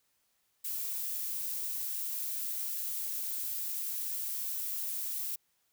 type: noise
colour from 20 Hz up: violet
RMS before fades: -36 dBFS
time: 0.64-5.36 s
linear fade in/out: 10 ms
effects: white hiss -75 dBFS RMS until 5.72 s